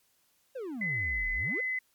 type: exponential two-way sweep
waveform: triangle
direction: down then up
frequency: 556 to 32.7 to 556 Hz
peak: -33 dBFS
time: 0.55-1.61 s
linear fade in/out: 10 ms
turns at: 1.31 s
type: tone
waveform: sine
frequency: 2026 Hz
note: B6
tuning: 44 cents sharp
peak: -29 dBFS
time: 0.81-1.79 s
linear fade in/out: 5 ms
effects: white hiss -70 dBFS RMS until 1.94 s + MP3 96 kbps